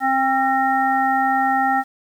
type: harmonic tone with a mistuned harmonic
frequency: 265.1 Hz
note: C4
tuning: 23 cents sharp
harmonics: 1 / 3 / 5 / 7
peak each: -25 / -17 / -24 / -24 dBFS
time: 0-1.84 s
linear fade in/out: 50 ms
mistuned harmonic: 5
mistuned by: +33 cents
effects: 8-bit